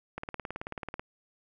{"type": "click train", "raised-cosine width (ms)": 0.5, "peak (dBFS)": -21, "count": 16, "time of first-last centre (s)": [0.18, 0.995], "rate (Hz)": 18.4, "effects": []}